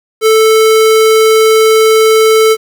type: tone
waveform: square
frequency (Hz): 440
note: A4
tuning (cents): 0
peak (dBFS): -5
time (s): 0.21-2.57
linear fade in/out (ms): 50
effects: 7-bit